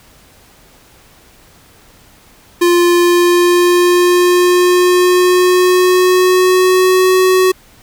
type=tone with pitch glide; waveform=square; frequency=349.2 to 372.1 Hz; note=F4 to F#4; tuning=0 to +10 cents; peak=-8 dBFS; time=2.61-7.52 s; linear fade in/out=10 ms; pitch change=+110 cents; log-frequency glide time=2.98-7.14 s; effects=pink hiss -45 dBFS RMS until 7.82 s